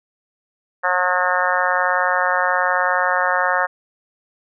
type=harmonic tone; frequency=181.1 Hz; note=F#3; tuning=37 cents flat; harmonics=3 / 4 / 5 / 6 / 7 / 8 / 9 / 10; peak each=-24 / -24 / -24 / -24 / -24 / -24 / -24 / -24 dBFS; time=0.83-3.67 s; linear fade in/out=20 ms; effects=none